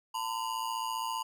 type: ring-modulated tone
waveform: square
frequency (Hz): 959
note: A#5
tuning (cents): +49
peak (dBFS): -30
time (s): 0.14-1.23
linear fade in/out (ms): 10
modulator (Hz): 57.6
effects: none